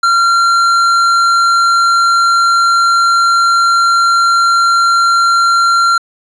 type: tone with tanh clipping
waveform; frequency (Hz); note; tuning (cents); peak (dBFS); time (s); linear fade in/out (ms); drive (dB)
sine; 1375; F6; -27; -9; 0.03-5.98; 5; 12
effects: resampled to 22050 Hz